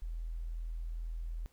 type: tone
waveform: sine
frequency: 41.2 Hz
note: E1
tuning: in tune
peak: -36 dBFS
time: 0.02-1.46 s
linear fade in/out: 0 ms
effects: pink hiss -70 dBFS RMS until 1.52 s